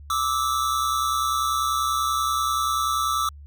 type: tone pair together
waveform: square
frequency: 1174.7 / 1305 Hz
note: D6 / E6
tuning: 0 / -18 cents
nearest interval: major second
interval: 182 cents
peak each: -25 dBFS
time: 0.1-3.29 s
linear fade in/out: 2 ms
effects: added 72 Hz sine -40 dBFS peak until 3.46 s